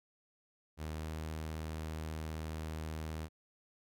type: tone with pitch glide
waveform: sawtooth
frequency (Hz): 77.78 to 78.73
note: D#2 to D#2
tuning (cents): 0 to +21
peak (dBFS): -35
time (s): 0.77-3.29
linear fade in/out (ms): 50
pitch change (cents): +21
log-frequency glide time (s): 0.93-1.08
effects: none